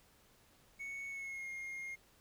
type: tone with pitch glide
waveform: triangle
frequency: 2217 to 2133 Hz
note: C#7 to C7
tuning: 0 to +33 cents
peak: -40 dBFS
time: 0.79-1.96 s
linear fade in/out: 20 ms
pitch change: -67 cents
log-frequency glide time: 1.09-1.49 s
effects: pink hiss -67 dBFS RMS until 2.2 s